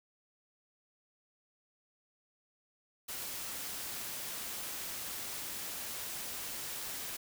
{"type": "noise", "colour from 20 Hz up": "white", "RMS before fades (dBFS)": -41, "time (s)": [3.08, 7.17], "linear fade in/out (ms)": 10, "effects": []}